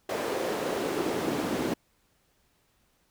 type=noise with high-pass filter sweep; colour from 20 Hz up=brown; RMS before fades=-30 dBFS; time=0.09-1.74 s; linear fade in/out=5 ms; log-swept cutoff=490 to 270 Hz; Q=1.8; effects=pink hiss -69 dBFS RMS until 3.1 s